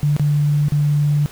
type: tone with dropouts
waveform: sine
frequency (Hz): 146.83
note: D3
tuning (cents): 0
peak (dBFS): -13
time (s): 0.03-1.26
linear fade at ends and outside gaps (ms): 0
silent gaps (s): 0.165-0.196 / 0.684-0.721
effects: pink hiss -40 dBFS RMS until 1.31 s